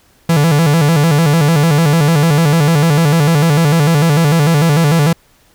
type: tone with vibrato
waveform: 45% pulse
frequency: 155.56 Hz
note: D#3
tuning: in tune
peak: -8 dBFS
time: 0.29-5.13 s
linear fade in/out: 5 ms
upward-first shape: square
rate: 6.7 Hz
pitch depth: 120 cents each way
effects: pink hiss -51 dBFS RMS until 5.54 s